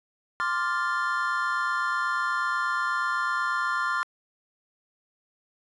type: chord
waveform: triangle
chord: D minor seventh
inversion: third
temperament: equal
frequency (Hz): 1046.5 / 1174.7 / 1396.9 / 1760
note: C6 / D6 / F6 / A6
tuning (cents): 0 / 0 / 0 / 0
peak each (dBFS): -28 / -30 / -26 / -31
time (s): 0.4-4.03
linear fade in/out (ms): 0
effects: resampled to 22050 Hz